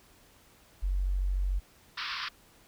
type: tone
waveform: sine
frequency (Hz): 46.71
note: F#1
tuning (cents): +17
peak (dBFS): -26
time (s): 0.82-1.6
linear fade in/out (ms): 20
type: band-pass noise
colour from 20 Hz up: pink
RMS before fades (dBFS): -36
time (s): 1.97-2.29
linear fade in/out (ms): 10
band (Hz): 1000 to 5300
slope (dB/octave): 96
effects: pink hiss -60 dBFS RMS until 2.67 s